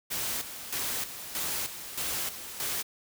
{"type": "noise with tremolo", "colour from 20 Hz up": "white", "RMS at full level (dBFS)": -32, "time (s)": [0.1, 2.83], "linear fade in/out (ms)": 20, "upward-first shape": "square", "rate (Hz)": 1.6, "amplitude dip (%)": 65, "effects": []}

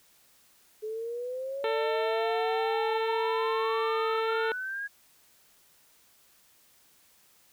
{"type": "exponential sweep", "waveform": "sine", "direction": "up", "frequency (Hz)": [426.7, 1661.2], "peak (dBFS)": -32, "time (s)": [0.82, 4.88], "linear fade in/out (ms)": 20}
{"type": "harmonic tone", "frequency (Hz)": 447.2, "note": "A4", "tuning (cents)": 28, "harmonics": [1, 2, 3, 4, 5, 6, 7, 8, 9], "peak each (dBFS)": [-28, -34, -38, -40, -42, -44, -45, -46, -47], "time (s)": [1.64, 4.52], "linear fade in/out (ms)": 2}
{"effects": ["white hiss -62 dBFS RMS until 7.52 s"]}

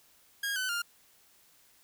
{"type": "tone with pitch steps", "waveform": "sawtooth", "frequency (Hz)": [1631, 1513, 1403.6], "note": ["G#6", "F#6", "F6"], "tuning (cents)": [-32, 38, 8], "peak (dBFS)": -27, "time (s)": [0.43, 0.82], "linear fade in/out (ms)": 5, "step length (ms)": 130, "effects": ["white hiss -63 dBFS RMS until 1.83 s"]}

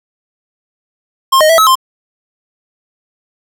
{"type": "tone with pitch steps", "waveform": "square", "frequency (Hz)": [1063, 620, 656, 1291, 1050], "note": ["C6", "D#5", "E5", "E6", "C6"], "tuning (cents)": [27, -6, -9, -37, 6], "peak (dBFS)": -6, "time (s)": [1.32, 1.755], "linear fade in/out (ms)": 10, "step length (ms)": 87, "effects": []}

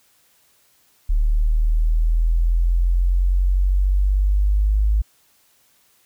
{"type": "exponential sweep", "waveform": "sine", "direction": "up", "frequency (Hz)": [37.24, 52.6], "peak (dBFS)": -14, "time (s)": [1.09, 5.02], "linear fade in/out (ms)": 10, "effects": ["white hiss -59 dBFS RMS until 6.05 s"]}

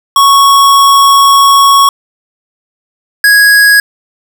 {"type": "tone pair in turn", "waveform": "square", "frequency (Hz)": [1108.7, 1659.4], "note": ["C#6", "G#6"], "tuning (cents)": [0, -2], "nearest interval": "perfect fifth", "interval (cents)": 698, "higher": "second", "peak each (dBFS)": -3, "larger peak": "neither", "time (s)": [[0.16, 1.89], [3.24, 3.8]], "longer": "first", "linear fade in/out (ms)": 2, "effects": []}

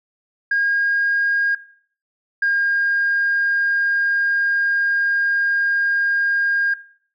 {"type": "tone pair in turn", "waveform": "sine", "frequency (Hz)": [1625, 1615.8], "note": ["G#6", "G#6"], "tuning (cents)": [-38, -48], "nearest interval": "unison", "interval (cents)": 10, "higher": "first", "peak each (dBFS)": -14, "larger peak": "neither", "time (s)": [[0.51, 1.55], [2.42, 6.74]], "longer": "second", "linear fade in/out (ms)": 5, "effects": ["noise-tail reverb RT60 0.5 s tail -17 dB re dry", "tanh soft clip ceiling -11 dBFS"]}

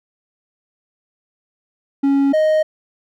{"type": "tone pair in turn", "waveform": "triangle", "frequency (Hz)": [277.2, 622.3], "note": ["C#4", "D#5"], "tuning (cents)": [0, 0], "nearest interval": "octave + major second", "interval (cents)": 1400, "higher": "second", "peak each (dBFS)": -10, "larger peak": "neither", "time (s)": [[2.03, 2.33], [2.33, 2.63]], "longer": "neither", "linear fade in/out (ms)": 10, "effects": []}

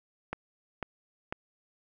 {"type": "click train", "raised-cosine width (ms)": 0.5, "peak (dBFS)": -18, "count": 3, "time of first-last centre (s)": [0.33, 1.325], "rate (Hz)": 2.01, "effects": []}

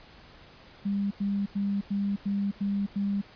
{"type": "tone bursts", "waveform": "sine", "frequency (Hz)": 200.1, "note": "G3", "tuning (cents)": 36, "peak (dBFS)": -25, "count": 7, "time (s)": [0.85, 3.216], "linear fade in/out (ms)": 10, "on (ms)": 260, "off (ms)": 91, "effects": ["pink hiss -52 dBFS RMS until 3.35 s", "resampled to 11025 Hz"]}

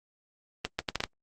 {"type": "accelerating click train", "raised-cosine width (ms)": 0.2, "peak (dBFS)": -10, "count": 6, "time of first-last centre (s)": [0.65, 1.038], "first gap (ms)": 140, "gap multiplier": 0.7, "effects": ["Opus 24 kbps"]}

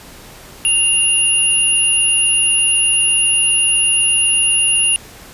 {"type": "tone pair together", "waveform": "sine", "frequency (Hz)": [2794, 10344], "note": ["F7", "E9"], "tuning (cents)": [0, -34], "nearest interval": "octave + major seventh", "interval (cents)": 2266, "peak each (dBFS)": -14, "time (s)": [0.65, 4.96], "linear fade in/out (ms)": 0, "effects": ["pink hiss -38 dBFS RMS until 5.33 s", "resampled to 32000 Hz"]}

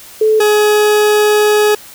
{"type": "tone pair in turn", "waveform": ["sine", "40% pulse"], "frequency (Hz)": [434.2, 420.9], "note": ["A4", "G#4"], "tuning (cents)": [-23, 23], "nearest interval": "minor second", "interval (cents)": 54, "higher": "first", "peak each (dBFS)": -7, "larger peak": "neither", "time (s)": [[0.21, 0.4], [0.4, 1.75]], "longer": "second", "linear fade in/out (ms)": 5, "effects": ["white hiss -36 dBFS RMS until 1.94 s"]}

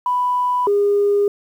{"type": "tone pair in turn", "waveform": "sine", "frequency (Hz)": [990, 406.7], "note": ["B5", "G#4"], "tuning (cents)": [4, -36], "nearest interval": "octave + minor third", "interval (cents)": 1540, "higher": "first", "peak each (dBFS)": [-15, -12], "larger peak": "second", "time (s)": [[0.06, 0.67], [0.67, 1.28]], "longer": "neither", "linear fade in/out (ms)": 2, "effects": ["tanh soft clip ceiling -8 dBFS", "8-bit"]}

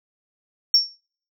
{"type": "tone with exponential decay", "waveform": "sine", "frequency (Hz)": 5480, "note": "F8", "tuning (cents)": -34, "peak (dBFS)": -8, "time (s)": [0.74, 0.96], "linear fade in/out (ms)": 2, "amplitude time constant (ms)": 46, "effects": ["noise-tail reverb RT60 0.5 s tail -26 dB re dry", "tanh soft clip ceiling -8 dBFS"]}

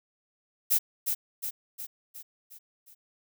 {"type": "noise with echo", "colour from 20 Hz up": "violet", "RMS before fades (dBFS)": -23, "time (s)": [0.7, 0.79], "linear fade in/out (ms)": 20, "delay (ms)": 360, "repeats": 6, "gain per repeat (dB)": -5, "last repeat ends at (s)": 2.95, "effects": []}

